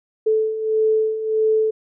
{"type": "beating tone pair", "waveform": "sine", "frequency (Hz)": [435.9, 437.5], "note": ["A4", "A4"], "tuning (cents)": [-16, -10], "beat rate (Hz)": 1.6, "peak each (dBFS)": [-23, -17], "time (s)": [0.26, 1.71], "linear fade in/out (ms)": 10, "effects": []}